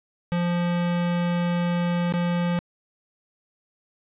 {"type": "tone with dropouts", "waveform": "square", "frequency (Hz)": 174.2, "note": "F3", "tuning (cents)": -4, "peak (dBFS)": -22, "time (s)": [0.32, 2.59], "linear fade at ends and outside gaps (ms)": 0, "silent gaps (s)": [2.124, 2.138], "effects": ["resampled to 8000 Hz", "10-bit"]}